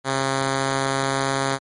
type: tone with pitch glide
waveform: 5% pulse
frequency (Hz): 134.8 to 135.82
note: C#3 to C#3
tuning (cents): -48 to -35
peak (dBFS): -9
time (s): 0.04-1.59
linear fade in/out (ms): 50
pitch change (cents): +13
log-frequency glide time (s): 0.19-1.37
effects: MP3 48 kbps